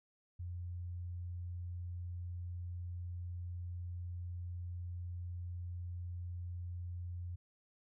sine tone, 88 Hz, F2, 14 cents sharp, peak -40 dBFS, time 0.39-7.36 s, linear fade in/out 10 ms, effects none

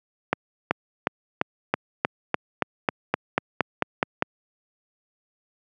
accelerating click train, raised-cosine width 0.5 ms, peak -4 dBFS, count 15, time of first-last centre 0.33-4.224 s, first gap 380 ms, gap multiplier 0.95, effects high-pass 150 Hz 12 dB/octave

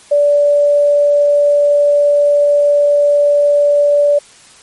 sine tone, 580 Hz, D5, 22 cents flat, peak -7 dBFS, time 0.11-4.19 s, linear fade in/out 10 ms, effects white hiss -42 dBFS RMS until 4.62 s + MP3 48 kbps

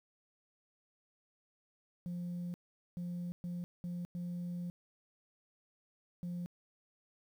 sine tone bursts at uneven times, 175.5 Hz, F3, 9 cents sharp, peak -35 dBFS, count 6, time 2.06-2.54 / 2.97-3.32 / 3.44-3.64 / 3.84-4.05 / 4.15-4.7 / 6.23-6.46 s, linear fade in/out 0 ms, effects tanh soft clip ceiling -36 dBFS + 11-bit

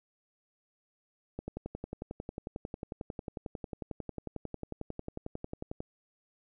click train, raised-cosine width 2 ms, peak -24 dBFS, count 50, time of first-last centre 1.39-5.804 s, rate 11.1 Hz, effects none

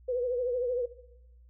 sine tone with vibrato, 493.9 Hz, B4, in tune, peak -27 dBFS, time 0.08-0.86 s, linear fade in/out 10 ms, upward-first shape triangle, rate 13 Hz, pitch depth 80 cents each way, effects noise-tail reverb RT60 0.9 s tail -17 dB re dry + added 60 Hz sine -53 dBFS peak until 1.49 s

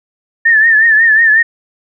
sine tone with vibrato, 1785 Hz, A6, 24 cents sharp, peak -5 dBFS, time 0.45-1.43 s, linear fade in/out 10 ms, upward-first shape triangle, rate 5.5 Hz, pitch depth 88 cents each way, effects none

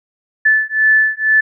sine beating tone pair, 1744 / 1746.1 Hz, A6 / A6, -16 / -14 cents, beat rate 2.1 Hz, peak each -13 dBFS, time 0.45-1.41 s, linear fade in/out 10 ms, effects none

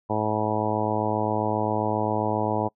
harmonic tone, 107.5 Hz, A2, 40 cents flat, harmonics 1 / 2 / 3 / 4 / 5 / 6 / 7 / 8 / 9, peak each -31 / -31 / -31 / -31 / -31 / -31 / -31 / -31 / -31 dBFS, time 0.09-2.69 s, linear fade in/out 20 ms, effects noise-tail reverb RT60 0.1 s tail -26 dB re dry

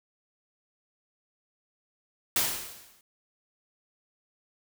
white noise with exponential decay, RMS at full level -23 dBFS, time 2.36-3.01 s, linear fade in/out 2 ms, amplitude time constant 140 ms, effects none

